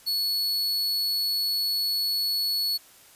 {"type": "tone", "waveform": "45% pulse", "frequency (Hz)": 4400, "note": "C#8", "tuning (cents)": -14, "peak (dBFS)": -23, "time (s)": [0.06, 2.78], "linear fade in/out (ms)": 20, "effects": ["white hiss -53 dBFS RMS until 3.15 s", "resampled to 32000 Hz"]}